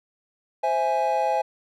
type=chord; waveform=triangle; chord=C augmented; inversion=none; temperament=equal; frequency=523.3 / 659.3 / 830.6 Hz; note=C5 / E5 / G#5; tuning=0 / 0 / 0 cents; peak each=-25 / -24 / -21 dBFS; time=0.63-1.42 s; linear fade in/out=10 ms; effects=none